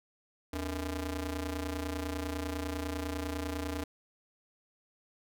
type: ring-modulated tone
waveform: sawtooth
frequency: 184 Hz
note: F#3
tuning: 9 cents flat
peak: -27 dBFS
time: 0.53-3.84 s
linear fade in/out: 5 ms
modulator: 107 Hz
effects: none

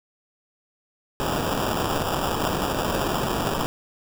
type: noise with sample-and-hold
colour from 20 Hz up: violet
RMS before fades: -25 dBFS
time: 1.2-3.66 s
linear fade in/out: 0 ms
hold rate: 2100 Hz
effects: none

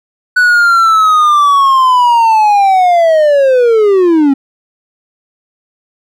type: linear sweep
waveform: triangle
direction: down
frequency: 1490 to 266.4 Hz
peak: -3 dBFS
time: 0.36-4.34 s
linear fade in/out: 10 ms
effects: none

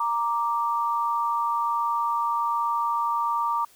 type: tone pair together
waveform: sine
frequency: 933.4 / 1174.7 Hz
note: A#5 / D6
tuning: +2 / 0 cents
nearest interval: major third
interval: 398 cents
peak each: -25 dBFS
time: 0-3.65 s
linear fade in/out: 5 ms
effects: white hiss -56 dBFS RMS until 3.75 s

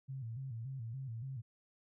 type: tone with vibrato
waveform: sine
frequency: 123.47 Hz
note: B2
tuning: in tune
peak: -40 dBFS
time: 0.08-1.42 s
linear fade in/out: 20 ms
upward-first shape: square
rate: 3.5 Hz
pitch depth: 140 cents each way
effects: none

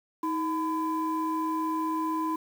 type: tone pair together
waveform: sine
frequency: 317.6 / 1008.3 Hz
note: D#4 / B5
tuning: +36 / +36 cents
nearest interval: octave + minor sixth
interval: 2000 cents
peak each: -28 / -28 dBFS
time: 0.23-2.36 s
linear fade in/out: 5 ms
effects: tanh soft clip ceiling -21 dBFS + 8-bit

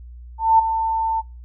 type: tone with ADSR envelope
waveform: sine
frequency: 895 Hz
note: A5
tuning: 29 cents sharp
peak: -8 dBFS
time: 0.38-1.22 s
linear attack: 210 ms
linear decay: 11 ms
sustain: -10 dB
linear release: 28 ms
effects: noise-tail reverb RT60 0.3 s tail -24 dB re dry + added 60 Hz sine -36 dBFS peak until 1.44 s

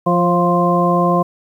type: harmonic tone with a mistuned harmonic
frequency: 174.61 Hz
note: F3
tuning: in tune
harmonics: 1 / 2 / 3 / 4 / 6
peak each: -16 / -20 / -19 / -19 / -17 dBFS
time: 0.06-1.23 s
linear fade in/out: 10 ms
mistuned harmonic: 3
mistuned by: +27 cents
effects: 8-bit

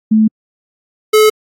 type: tone pair in turn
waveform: sine / square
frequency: 217.9 / 430.3 Hz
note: A3 / A4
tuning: -17 / -39 cents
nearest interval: octave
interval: 1178 cents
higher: second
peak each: -6 dBFS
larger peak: neither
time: 0.11-0.28 / 1.13-1.3 s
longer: neither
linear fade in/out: 10 ms
effects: AAC 48 kbps

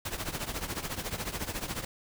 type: noise with tremolo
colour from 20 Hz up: pink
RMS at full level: -32 dBFS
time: 0.05-1.85 s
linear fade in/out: 5 ms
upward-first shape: triangle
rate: 14 Hz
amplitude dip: 85%
effects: none

